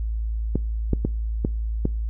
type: clicks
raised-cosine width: 3 ms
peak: -8 dBFS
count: 5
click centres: 0.556 / 0.933 / 1.05 / 1.449 / 1.854 s
effects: noise-tail reverb RT60 0.4 s tail -24 dB re dry + added 55 Hz sine -23 dBFS peak until 2.09 s